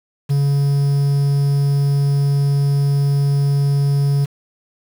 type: tone with quantisation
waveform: triangle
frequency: 140.8 Hz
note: C#3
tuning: 27 cents sharp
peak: -11 dBFS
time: 0.29-4.26 s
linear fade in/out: 20 ms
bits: 6
effects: none